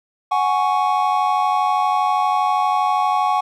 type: chord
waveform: triangle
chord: F# suspended second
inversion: none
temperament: just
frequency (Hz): 740 / 832.5 / 1110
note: F#5 / G#5 / C#6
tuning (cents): 0 / +4 / +2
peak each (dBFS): -18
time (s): 0.31-3.41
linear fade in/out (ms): 10
effects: none